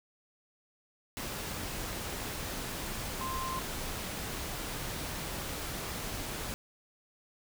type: tone in noise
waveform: sine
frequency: 1046.5 Hz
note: C6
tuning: in tune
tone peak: -35 dBFS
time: 3.21-3.59 s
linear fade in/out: 0 ms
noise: pink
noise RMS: -38 dBFS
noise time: 1.17-6.54 s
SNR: 0 dB
effects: none